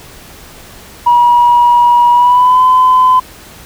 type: tone with pitch glide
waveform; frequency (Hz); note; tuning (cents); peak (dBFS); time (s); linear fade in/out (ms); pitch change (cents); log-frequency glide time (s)
sine; 962 to 1017.4; B5 to C6; -46 to -49; -3; 1.06-3.2; 10; +97; 2.11-2.62
effects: tanh soft clip ceiling 0 dBFS + pink hiss -35 dBFS RMS until 3.65 s